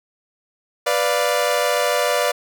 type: chord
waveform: sawtooth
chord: B diminished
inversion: none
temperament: equal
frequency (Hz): 493.9 / 587.3 / 698.5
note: B4 / D5 / F5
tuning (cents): 0 / 0 / 0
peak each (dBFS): -18 / -16 / -20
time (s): 0.86-2.32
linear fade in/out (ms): 10
effects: none